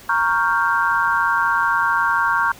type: chord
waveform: sine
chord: G half-diminished seventh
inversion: first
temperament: equal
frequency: 932.3 / 1108.7 / 1396.9 / 1568 Hz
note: Bb5 / Db6 / F6 / G6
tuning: 0 / 0 / 0 / 0 cents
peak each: -21 dBFS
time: 0.09-2.52 s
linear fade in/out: 5 ms
effects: pink hiss -43 dBFS RMS until 2.59 s